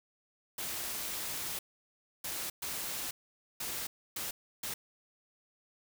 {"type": "noise bursts at uneven times", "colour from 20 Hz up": "white", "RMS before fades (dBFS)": -38, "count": 6, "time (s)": [[0.58, 1.59], [2.24, 2.5], [2.62, 3.11], [3.6, 3.87], [4.16, 4.31], [4.63, 4.74]], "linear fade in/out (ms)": 5, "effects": []}